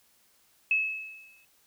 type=tone with exponential decay; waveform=sine; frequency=2591 Hz; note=E7; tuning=30 cents flat; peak=-20 dBFS; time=0.71-1.45 s; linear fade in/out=2 ms; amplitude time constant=160 ms; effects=white hiss -65 dBFS RMS until 1.66 s